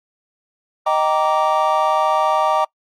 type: chord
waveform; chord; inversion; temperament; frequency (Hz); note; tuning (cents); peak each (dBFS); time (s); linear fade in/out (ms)
triangle; Eb major seventh; none; just; 622.3 / 777.8 / 933.4 / 1166.7; Eb5 / G5 / Bb5 / D6; 0 / -14 / +2 / -12; -18; 0.86-2.65; 10
effects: noise-tail reverb RT60 0.1 s tail -24 dB re dry + Opus 48 kbps